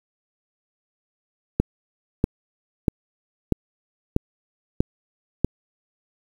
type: click train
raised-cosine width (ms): 3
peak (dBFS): -4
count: 7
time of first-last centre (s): 1.6-5.446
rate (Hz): 1.56
effects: 7-bit